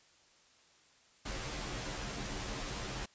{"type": "noise with comb filter", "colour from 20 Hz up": "pink", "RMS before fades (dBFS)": -40, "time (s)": [1.25, 3.06], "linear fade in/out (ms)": 10, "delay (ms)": 12, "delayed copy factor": -0.7, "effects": ["white hiss -65 dBFS RMS until 3.14 s", "resampled to 16000 Hz"]}